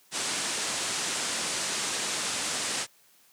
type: low-pass noise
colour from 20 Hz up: white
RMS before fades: -31 dBFS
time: 0.11-2.87 s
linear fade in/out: 50 ms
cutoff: 9200 Hz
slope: 48 dB/octave
effects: white hiss -61 dBFS RMS until 3.32 s + high-pass 150 Hz 12 dB/octave